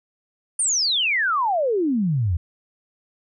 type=exponential sweep; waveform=sine; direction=down; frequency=9397 to 78.5 Hz; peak=-18 dBFS; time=0.59-2.37 s; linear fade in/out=5 ms; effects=none